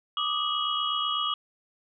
sine tone cluster, 1173 / 1241 / 2923 / 3287 Hz, D6 / D#6 / F#7 / G#7, -2 / -5 / -22 / -19 cents, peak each -31 dBFS, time 0.17-1.34 s, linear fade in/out 2 ms, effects none

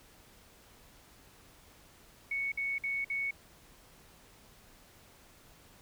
sine tone bursts, 2218 Hz, C#7, in tune, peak -31 dBFS, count 4, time 2.31-3.309 s, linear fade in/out 5 ms, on 210 ms, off 53 ms, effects pink hiss -59 dBFS RMS until 5.81 s

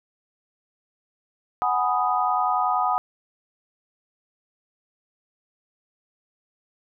sine chord, G# minor seventh, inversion third, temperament equal, 740 / 830.6 / 987.8 / 1244.5 Hz, F#5 / G#5 / B5 / D#6, 0 / 0 / 0 / 0 cents, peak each -24 / -27 / -27 / -24 dBFS, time 1.62-2.98 s, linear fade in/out 0 ms, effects none

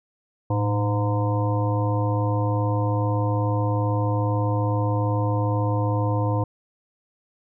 harmonic tone with a mistuned harmonic, 102.4 Hz, G#2, 24 cents flat, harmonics 1 / 3 / 5 / 7 / 9 / 10, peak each -21 / -29 / -29 / -34 / -31 / -34 dBFS, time 0.5-6.44 s, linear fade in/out 5 ms, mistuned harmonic 1, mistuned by +110 cents, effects none

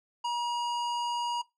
sine tone with hard clipping, 955 Hz, A#5, 42 cents sharp, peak -30 dBFS, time 0.24-1.42 s, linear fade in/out 10 ms, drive 15 dB, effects noise-tail reverb RT60 0.2 s tail -19 dB re dry + low-pass 8000 Hz 12 dB/octave

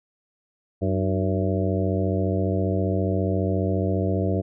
harmonic tone with a mistuned harmonic, 94.7 Hz, F#2, 41 cents sharp, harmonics 1 / 2 / 3 / 4 / 5 / 6 / 7, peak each -24 / -27 / -29 / -30 / -31 / -32 / -32 dBFS, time 0.81-4.42 s, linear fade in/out 20 ms, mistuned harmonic 3, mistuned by +91 cents, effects none

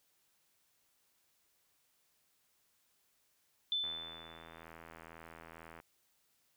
sine tone with exponential decay, 3520 Hz, A7, in tune, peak -30 dBFS, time 3.72-4.64 s, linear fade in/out 1 ms, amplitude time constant 200 ms
click train, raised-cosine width 0.5 ms, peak -36 dBFS, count 162, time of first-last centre 3.84-5.801 s, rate 82.1 Hz
effects white hiss -75 dBFS RMS until 6.56 s

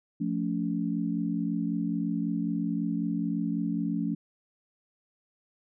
sine chord, F augmented, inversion none, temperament equal with one note detuned, 174.61 / 220 / 283.8 Hz, F3 / A3 / C#4, 0 / 0 / +41 cents, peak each -31 dBFS, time 0.2-4.15 s, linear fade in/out 10 ms, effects none

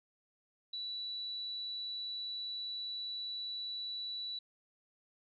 sine tone, 3945 Hz, B7, 3 cents flat, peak -38 dBFS, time 0.73-4.39 s, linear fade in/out 5 ms, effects none

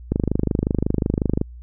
click train, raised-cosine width 3 ms, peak -6 dBFS, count 34, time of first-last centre 0.12-1.414 s, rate 25.5 Hz, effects added 60 Hz sine -36 dBFS peak until 1.62 s

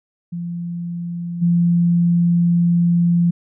sine tone with level steps, 172.2 Hz, F3, 24 cents flat, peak -23 / -12 dBFS, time 0.32-3.31 s, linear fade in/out 10 ms, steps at 1.41 s, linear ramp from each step 20 ms, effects none

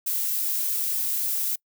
violet noise, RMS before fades -26 dBFS, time 0.06-1.56 s, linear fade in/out 10 ms, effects noise-tail reverb RT60 0.1 s tail -26 dB re dry

